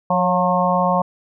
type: tone cluster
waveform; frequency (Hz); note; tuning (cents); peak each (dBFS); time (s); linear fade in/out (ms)
sine; 179.4 / 550 / 713 / 900 / 1079; F3 / C#5 / F5 / A5 / C#6; +47 / -14 / +36 / +39 / -47; -21; 0.1-1.02; 5
effects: none